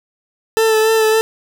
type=tone with vibrato; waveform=40% pulse; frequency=440.9 Hz; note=A4; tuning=4 cents sharp; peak=-10 dBFS; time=0.57-1.21 s; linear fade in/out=0 ms; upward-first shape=sine; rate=3.5 Hz; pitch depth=23 cents each way; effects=none